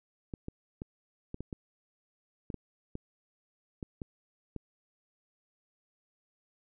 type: clicks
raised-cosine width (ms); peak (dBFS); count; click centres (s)
3; -25; 12; 0.338 / 0.484 / 0.819 / 1.344 / 1.406 / 1.528 / 2.502 / 2.543 / 2.954 / 3.828 / 4.018 / 4.563
effects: none